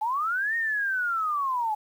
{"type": "linear two-way sweep", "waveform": "sine", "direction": "up then down", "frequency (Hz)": [830.6, 1864.7, 830.6], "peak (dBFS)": -24, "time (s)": [0.01, 1.75], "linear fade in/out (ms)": 10, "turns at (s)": 0.56, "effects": ["9-bit"]}